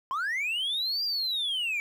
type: linear two-way sweep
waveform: triangle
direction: up then down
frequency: 1012 to 4840 to 2278 Hz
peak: -25 dBFS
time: 0.11-1.8 s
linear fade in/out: 0 ms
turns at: 1.04 s
effects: tanh soft clip ceiling -21 dBFS + 10-bit

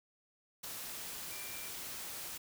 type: tone in noise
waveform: sine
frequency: 2361 Hz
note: D7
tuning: 9 cents sharp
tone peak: -51 dBFS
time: 1.31-1.69 s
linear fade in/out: 10 ms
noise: white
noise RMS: -44 dBFS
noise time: 0.63-2.38 s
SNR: -10 dB
effects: none

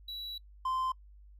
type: tone pair in turn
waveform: triangle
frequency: 3919 / 1038 Hz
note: B7 / C6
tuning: -14 / -14 cents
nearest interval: octave + major seventh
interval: 2300 cents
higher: first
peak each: -37 / -28 dBFS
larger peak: second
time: 0.08-0.38 / 0.65-0.92 s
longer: first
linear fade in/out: 5 ms
effects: noise-tail reverb RT60 0.1 s tail -24 dB re dry + added 50 Hz sine -52 dBFS peak until 1.39 s

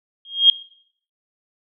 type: tone with exponential growth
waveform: sine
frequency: 3242 Hz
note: G#7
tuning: 42 cents flat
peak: -4 dBFS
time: 0.25-0.5 s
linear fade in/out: 2 ms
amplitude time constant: 54 ms
effects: noise-tail reverb RT60 0.6 s tail -20 dB re dry

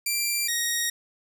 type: tone pair in turn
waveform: 10% pulse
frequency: 2362 / 1878.2 Hz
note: D7 / A#6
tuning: +9 / +13 cents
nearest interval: major third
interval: 396 cents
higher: first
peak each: -15 dBFS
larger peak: neither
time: 0.06-0.48 / 0.48-0.9 s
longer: neither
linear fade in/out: 5 ms
effects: none

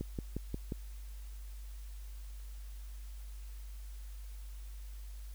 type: click train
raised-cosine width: 3 ms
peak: -24 dBFS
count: 5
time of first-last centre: 0.01-0.722 s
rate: 5.62 Hz
effects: added 50 Hz sine -43 dBFS peak until 5.34 s + white hiss -61 dBFS RMS until 5.34 s

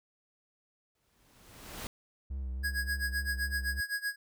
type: noise with exponential growth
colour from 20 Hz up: pink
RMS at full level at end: -39 dBFS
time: 0.95-1.87 s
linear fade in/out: 1 ms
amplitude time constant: 200 ms
type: tone with vibrato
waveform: triangle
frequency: 65.4 Hz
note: C2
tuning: in tune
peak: -32 dBFS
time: 2.3-3.81 s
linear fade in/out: 10 ms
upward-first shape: sine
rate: 3.5 Hz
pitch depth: 58 cents each way
type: tone with tremolo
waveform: square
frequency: 1655 Hz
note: G#6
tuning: 6 cents flat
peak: -30 dBFS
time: 2.63-4.16 s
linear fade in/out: 20 ms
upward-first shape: sine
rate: 7.8 Hz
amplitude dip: 90%
effects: none

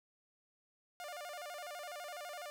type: tone with vibrato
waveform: sawtooth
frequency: 649 Hz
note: E5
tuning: 27 cents flat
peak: -40 dBFS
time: 1-2.5 s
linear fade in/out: 0 ms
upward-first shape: square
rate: 12 Hz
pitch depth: 160 cents each way
effects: none

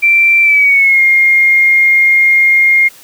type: tone with pitch glide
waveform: sine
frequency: 2349 to 2129 Hz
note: D7 to C7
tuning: 0 to +30 cents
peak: -5 dBFS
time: 0.02-2.89 s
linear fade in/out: 20 ms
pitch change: -170 cents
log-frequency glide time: 0.42-1.02 s
effects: white hiss -39 dBFS RMS until 3.03 s + high-pass 60 Hz 12 dB/octave

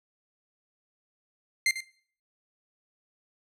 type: tone with echo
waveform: sawtooth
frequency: 2093 Hz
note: C7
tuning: in tune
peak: -18 dBFS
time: 1.66-1.71 s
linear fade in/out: 2 ms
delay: 96 ms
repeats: 1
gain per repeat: -11 dB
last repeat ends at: 1.806 s
effects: noise-tail reverb RT60 0.5 s tail -18 dB re dry + low-pass 10000 Hz 12 dB/octave

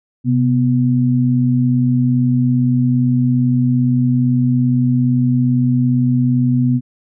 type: tone pair together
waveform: sine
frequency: 129.29 / 246.9 Hz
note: C3 / B3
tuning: -20 / 0 cents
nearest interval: major seventh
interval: 1120 cents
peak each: -14 dBFS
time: 0.24-6.81 s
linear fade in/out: 50 ms
effects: none

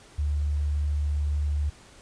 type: tone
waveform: sine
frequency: 73.5 Hz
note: D2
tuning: 2 cents sharp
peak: -23 dBFS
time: 0.18-1.7 s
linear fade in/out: 10 ms
effects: pink hiss -52 dBFS RMS until 2.01 s + resampled to 22050 Hz

